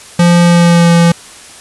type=tone with pitch glide; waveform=square; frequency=173.2 to 170.03 Hz; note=F3 to F3; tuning=-14 to -46 cents; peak=-5 dBFS; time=0.19-1.12 s; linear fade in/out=5 ms; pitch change=-32 cents; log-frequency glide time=0.43-0.92 s; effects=white hiss -34 dBFS RMS until 1.6 s + resampled to 24000 Hz